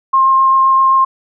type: tone with vibrato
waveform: sine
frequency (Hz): 1064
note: C6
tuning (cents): +29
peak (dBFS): -7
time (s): 0.13-1.05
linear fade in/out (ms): 10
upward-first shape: sine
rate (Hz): 7.7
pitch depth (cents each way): 8
effects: none